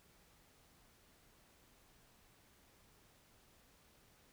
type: silence
effects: pink hiss -68 dBFS RMS until 4.32 s